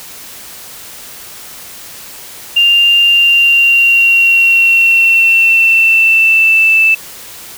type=tone with pitch glide; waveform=sine; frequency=2794 to 2643 Hz; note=F7 to E7; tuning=0 to +4 cents; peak=-5 dBFS; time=2.56-6.95 s; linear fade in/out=10 ms; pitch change=-96 cents; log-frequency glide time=3.03-6.83 s; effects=white hiss -31 dBFS RMS until 7.57 s